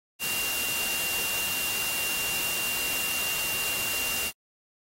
sine tone in noise, 2778 Hz, F7, 10 cents flat, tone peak -30 dBFS, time 0.19-4.32 s, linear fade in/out 50 ms, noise white, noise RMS -31 dBFS, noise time 0.19-4.32 s, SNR -2 dB, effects AAC 48 kbps

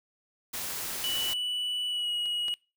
white noise, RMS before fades -35 dBFS, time 0.53-1.34 s, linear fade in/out 10 ms
triangle tone with pitch glide, 2960 to 2904 Hz, F#7 to F#7, 0 to -33 cents, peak -27 dBFS, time 1.04-2.54 s, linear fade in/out 0 ms, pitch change -33 cents, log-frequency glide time 1.88-2.09 s
clicks, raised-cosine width 0.2 ms, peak -29 / -32 / -24 dBFS, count 3, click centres 1.047 / 2.258 / 2.483 s
effects noise-tail reverb RT60 0.3 s tail -25 dB re dry

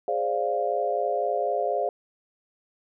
sine chord, D half-diminished seventh, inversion second, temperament equal, 415.3 / 523.3 / 587.3 / 698.5 Hz, Ab4 / C5 / D5 / F5, 0 / 0 / 0 / 0 cents, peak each -30 / -29 / -29 / -27 dBFS, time 0.08-1.89 s, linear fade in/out 2 ms, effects none

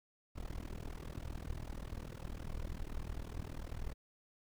brown noise with amplitude modulation, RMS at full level -39 dBFS, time 0.35-3.94 s, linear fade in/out 20 ms, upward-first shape sine, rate 40.1 Hz, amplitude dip 95%, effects none

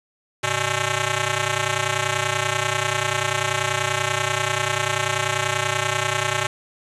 5% pulse ring-modulated tone, 242.1 Hz, B3, 34 cents flat, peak -6 dBFS, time 0.43-6.47 s, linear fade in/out 2 ms, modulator 348 Hz, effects resampled to 24000 Hz + 7-bit

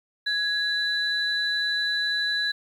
sine tone pair together, 1670 / 3981 Hz, G#6 / B7, +9 / +13 cents, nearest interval octave + minor third, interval 1504 cents, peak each -25 dBFS, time 0.26-2.52 s, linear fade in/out 10 ms, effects tanh soft clip ceiling -15 dBFS + 9-bit

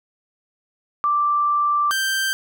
sine / sawtooth tone pair in turn, 1174.7 / 1568 Hz, D6 / G6, 0 / 0 cents, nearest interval perfect fourth, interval 500 cents, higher second, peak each -16 dBFS, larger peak neither, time 1.04-1.91 / 1.91-2.33 s, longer first, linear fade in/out 0 ms, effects none

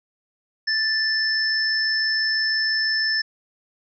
sine tone pair together, 1760 / 5274 Hz, A6 / E8, 0 / 0 cents, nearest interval octave + perfect fifth, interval 1900 cents, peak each -22 / -22 dBFS, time 0.67-3.22 s, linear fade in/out 10 ms, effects none

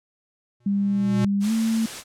square tone with exponential growth, 120.9 Hz, B2, 36 cents flat, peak -21 dBFS, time 0.6-1.25 s, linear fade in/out 5 ms, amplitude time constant 140 ms
sine tone with pitch glide, 200 to 224.5 Hz, G3 to A3, +35 to +35 cents, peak -19 dBFS, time 0.66-1.86 s, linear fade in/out 5 ms, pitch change +200 cents, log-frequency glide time 1.42-1.52 s
white noise, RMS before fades -34 dBFS, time 1.4-2.04 s, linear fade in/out 50 ms
effects low-pass 9000 Hz 12 dB/octave

